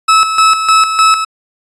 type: tone with tremolo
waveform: 40% pulse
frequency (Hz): 1300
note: E6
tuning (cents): -24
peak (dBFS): -4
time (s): 0.08-1.25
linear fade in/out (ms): 10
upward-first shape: square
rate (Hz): 3.3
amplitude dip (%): 60
effects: resampled to 22050 Hz